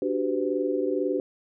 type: chord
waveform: sine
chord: G major seventh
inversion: second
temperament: equal with one note detuned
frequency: 293.7 / 370 / 392 / 505.7 Hz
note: D4 / F#4 / G4 / B4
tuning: 0 / 0 / 0 / +41 cents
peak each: -29 dBFS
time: 0.02-1.2 s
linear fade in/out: 2 ms
effects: none